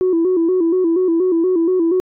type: tone with vibrato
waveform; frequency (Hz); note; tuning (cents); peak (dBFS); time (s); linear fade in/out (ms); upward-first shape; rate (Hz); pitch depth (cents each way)
sine; 350; F4; +4; -11; 0.01-2; 0; square; 4.2; 93
effects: tanh soft clip ceiling -9 dBFS